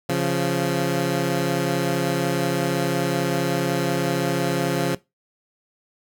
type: tone pair together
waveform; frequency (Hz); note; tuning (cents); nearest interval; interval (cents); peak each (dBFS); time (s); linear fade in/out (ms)
15% pulse; 137.8 / 173.62; C#3 / F3; -10 / -10; major third; 400; -17; 0.09-4.95; 5
effects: noise-tail reverb RT60 0.2 s tail -19 dB re dry